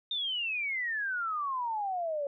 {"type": "exponential sweep", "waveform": "sine", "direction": "down", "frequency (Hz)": [3671, 554], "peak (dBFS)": -30, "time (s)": [0.11, 2.27], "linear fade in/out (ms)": 2, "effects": []}